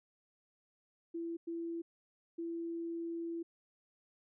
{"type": "tone bursts at uneven times", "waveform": "sine", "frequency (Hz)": 335.1, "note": "E4", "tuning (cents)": 29, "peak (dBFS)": -37, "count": 3, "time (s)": [[1.14, 1.37], [1.47, 1.82], [2.38, 3.43]], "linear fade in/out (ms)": 10, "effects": []}